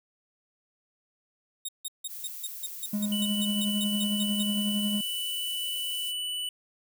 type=tone bursts; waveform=10% pulse; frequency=3729 Hz; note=A#7; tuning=in tune; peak=-24 dBFS; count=15; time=1.65-4.43 s; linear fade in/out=5 ms; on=36 ms; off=160 ms
type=noise; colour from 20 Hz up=violet; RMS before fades=-40 dBFS; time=2.07-6.14 s; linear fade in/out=50 ms
type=tone with tremolo; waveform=triangle; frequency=207.7 Hz; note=G#3; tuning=in tune; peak=-23 dBFS; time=2.93-5.01 s; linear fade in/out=5 ms; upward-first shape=triangle; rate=11 Hz; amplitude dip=45%
type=tone; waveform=square; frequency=2972 Hz; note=F#7; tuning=7 cents sharp; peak=-31 dBFS; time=3.12-6.49 s; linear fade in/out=2 ms
effects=none